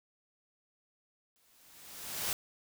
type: noise with exponential growth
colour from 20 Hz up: white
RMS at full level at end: -32 dBFS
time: 1.36-2.33 s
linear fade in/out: 0 ms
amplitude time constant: 210 ms
effects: none